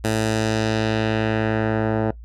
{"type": "tone with low-pass filter sweep", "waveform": "10% pulse", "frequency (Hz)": 110, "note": "A2", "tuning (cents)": 0, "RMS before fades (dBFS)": -21, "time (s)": [0.04, 2.11], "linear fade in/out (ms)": 5, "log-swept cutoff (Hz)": [11000, 1000], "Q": 1.1, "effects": ["noise-tail reverb RT60 0.1 s tail -20 dB re dry", "added 57 Hz sine -36 dBFS peak until 2.24 s"]}